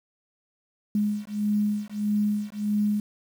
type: beating tone pair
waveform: sine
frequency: 207.7 / 209.3 Hz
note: G#3 / G#3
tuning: 0 / +14 cents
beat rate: 1.6 Hz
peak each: -26 dBFS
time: 0.95-3 s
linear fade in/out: 2 ms
effects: 8-bit